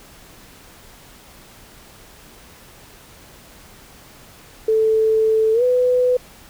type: tone with pitch glide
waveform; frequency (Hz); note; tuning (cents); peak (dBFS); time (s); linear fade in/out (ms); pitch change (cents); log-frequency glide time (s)
sine; 440 to 499.6; A4 to B4; 0 to +20; -13; 4.68-6.17; 5; +220; 5.53-5.63
effects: pink hiss -45 dBFS RMS until 6.49 s